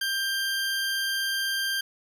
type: tone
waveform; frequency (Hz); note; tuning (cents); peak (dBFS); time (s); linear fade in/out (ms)
20% pulse; 1584; G6; +18; -21; 0.01-1.81; 5
effects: none